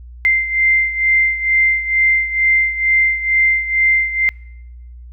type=beating tone pair; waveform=sine; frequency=2087 / 2089.2 Hz; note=C7 / C7; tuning=-5 / -3 cents; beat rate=2.2 Hz; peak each=-13 / -18 dBFS; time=0.25-4.29 s; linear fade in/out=0 ms; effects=noise-tail reverb RT60 1.0 s tail -26 dB re dry + added 60 Hz sine -33 dBFS peak until 5.12 s